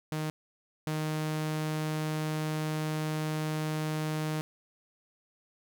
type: tone pair in turn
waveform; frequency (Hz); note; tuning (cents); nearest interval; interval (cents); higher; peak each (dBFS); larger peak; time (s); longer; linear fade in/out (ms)
sawtooth; 155 / 155; D#3 / D#3; -6 / -6; unison; 0; neither; -27 / -26; second; 0.12-0.3 / 0.87-4.41; second; 0
effects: none